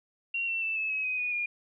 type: tone with pitch steps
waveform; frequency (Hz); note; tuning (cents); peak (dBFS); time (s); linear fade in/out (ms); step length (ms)
sine; 2748 / 2699 / 2651 / 2604 / 2558 / 2513 / 2468 / 2424; F7 / E7 / E7 / E7 / D#7 / D#7 / D#7 / D#7; -29 / +40 / +9 / -22 / +47 / +17 / -15 / -46; -28; 0.34-1.46; 5; 140
effects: none